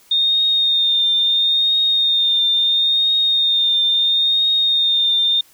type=tone with vibrato; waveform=sine; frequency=3661 Hz; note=A#7; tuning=32 cents flat; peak=-13 dBFS; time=0.11-5.41 s; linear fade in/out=5 ms; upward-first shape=triangle; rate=0.74 Hz; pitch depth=32 cents each way; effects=white hiss -51 dBFS RMS until 5.53 s